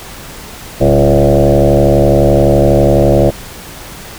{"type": "tone with frequency modulation", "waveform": "sine", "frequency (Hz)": 340, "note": "F4", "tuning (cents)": -46, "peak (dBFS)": -5, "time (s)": [0.8, 3.31], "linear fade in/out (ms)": 20, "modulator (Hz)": 71.9, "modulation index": 4.3, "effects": ["pink hiss -30 dBFS RMS until 4.18 s"]}